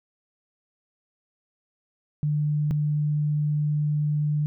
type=tone pair in turn; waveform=sine; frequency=149.2 / 149.2 Hz; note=D3 / D3; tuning=+28 / +28 cents; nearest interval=unison; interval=0 cents; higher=neither; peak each=-21 dBFS; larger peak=neither; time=2.23-2.71 / 2.71-4.46 s; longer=second; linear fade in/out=0 ms; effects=none